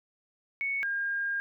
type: tone pair in turn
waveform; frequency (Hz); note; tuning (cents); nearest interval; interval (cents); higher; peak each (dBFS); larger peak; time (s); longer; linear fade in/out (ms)
sine; 2217 / 1612.5; C#7 / G6; 0 / +48; tritone; 552; first; -28; neither; 0.61-0.83 / 0.83-1.4; second; 0
effects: none